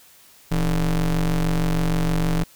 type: ring-modulated tone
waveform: square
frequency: 71.7 Hz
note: D2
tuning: 41 cents flat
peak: -16 dBFS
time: 0.51-2.44 s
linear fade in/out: 10 ms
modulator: 94.9 Hz
effects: white hiss -51 dBFS RMS until 2.55 s